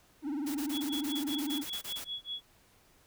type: tone with vibrato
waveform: triangle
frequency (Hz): 289.8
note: D4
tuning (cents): -23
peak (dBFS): -30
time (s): 0.22-1.65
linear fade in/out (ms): 50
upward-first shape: sine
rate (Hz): 20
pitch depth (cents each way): 150
type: noise bursts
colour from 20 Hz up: white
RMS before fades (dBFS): -42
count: 14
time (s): 0.46-2.046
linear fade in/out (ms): 10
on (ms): 91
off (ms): 24
type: tone with tremolo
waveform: sine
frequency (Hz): 3366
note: G#7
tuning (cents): +23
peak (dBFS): -34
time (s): 0.71-2.43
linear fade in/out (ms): 50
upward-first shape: sine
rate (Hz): 5.1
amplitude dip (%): 100
effects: pink hiss -64 dBFS RMS until 3.06 s